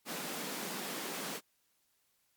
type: high-pass noise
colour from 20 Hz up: pink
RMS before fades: -40 dBFS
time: 0.05-1.41 s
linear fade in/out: 50 ms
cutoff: 170 Hz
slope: 48 dB/octave
effects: white hiss -75 dBFS RMS until 2.36 s + MP3 96 kbps